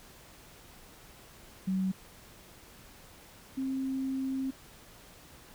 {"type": "tone pair in turn", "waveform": "sine", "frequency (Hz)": [189, 265.6], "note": ["F#3", "C4"], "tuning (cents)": [37, 26], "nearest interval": "tritone", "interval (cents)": 589, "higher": "second", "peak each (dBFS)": [-27, -30], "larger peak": "first", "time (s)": [[1.67, 1.92], [3.57, 4.51]], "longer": "second", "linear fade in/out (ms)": 10, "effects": ["pink hiss -54 dBFS RMS until 5.54 s"]}